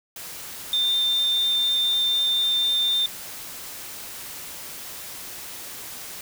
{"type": "tone in noise", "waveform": "sine", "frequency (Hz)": 3598, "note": "A7", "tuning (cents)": 38, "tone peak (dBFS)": -19, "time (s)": [0.73, 3.06], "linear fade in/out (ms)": 2, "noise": "white", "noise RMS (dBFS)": -37, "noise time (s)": [0.16, 6.21], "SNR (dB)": 15, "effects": []}